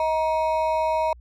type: ring-modulated tone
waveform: triangle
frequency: 789 Hz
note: G5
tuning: 11 cents sharp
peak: -15 dBFS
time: 0-1.13 s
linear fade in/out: 2 ms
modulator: 156 Hz
effects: added 60 Hz sine -44 dBFS peak until 1.2 s